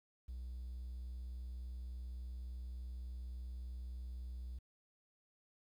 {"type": "tone", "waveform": "triangle", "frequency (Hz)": 61.74, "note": "B1", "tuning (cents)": 0, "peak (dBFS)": -40, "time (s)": [0.28, 4.59], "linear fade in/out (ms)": 10, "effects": ["tanh soft clip ceiling -38 dBFS", "12-bit"]}